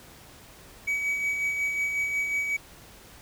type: tone with tremolo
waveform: triangle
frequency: 2272 Hz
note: C#7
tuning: 42 cents sharp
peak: -22 dBFS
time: 0.87-2.57 s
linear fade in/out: 10 ms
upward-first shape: sine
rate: 5.5 Hz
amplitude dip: 40%
effects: pink hiss -50 dBFS RMS until 3.21 s